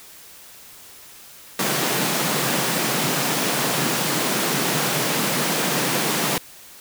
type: high-pass noise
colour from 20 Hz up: pink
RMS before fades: -22 dBFS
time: 1.59-6.38 s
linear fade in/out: 2 ms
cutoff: 130 Hz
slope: 96 dB/octave
effects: white hiss -44 dBFS RMS until 6.8 s